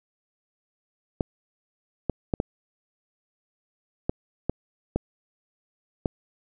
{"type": "clicks", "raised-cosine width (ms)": 2, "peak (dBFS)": -10, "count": 8, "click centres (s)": [1.208, 2.097, 2.338, 2.401, 4.095, 4.496, 4.96, 6.058], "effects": []}